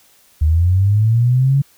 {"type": "linear sweep", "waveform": "sine", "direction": "up", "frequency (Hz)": [74.2, 141.3], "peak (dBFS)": -10, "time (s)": [0.41, 1.62], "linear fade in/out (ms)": 10, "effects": ["white hiss -52 dBFS RMS until 1.77 s"]}